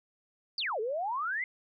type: exponential two-way sweep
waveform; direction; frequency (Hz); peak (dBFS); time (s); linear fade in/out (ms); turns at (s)
sine; down then up; 4978 to 415.3 to 2133; -30; 0.58-1.44; 2; 0.8
effects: none